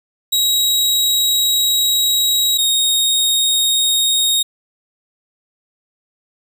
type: tone pair in turn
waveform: sawtooth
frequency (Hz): 3832 / 3729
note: A#7 / A#7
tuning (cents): +47 / 0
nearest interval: unison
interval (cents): 47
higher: first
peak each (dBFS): -10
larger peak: neither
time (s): 0.32-2.58 / 2.58-4.43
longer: first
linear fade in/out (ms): 10
effects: none